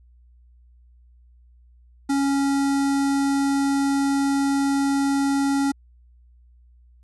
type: tone with notch filter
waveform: square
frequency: 277.2 Hz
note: C#4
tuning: in tune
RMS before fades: -21 dBFS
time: 2.09-5.72 s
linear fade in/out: 10 ms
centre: 2800 Hz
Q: 1.3
effects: added 60 Hz sine -50 dBFS peak until 7.03 s + resampled to 24000 Hz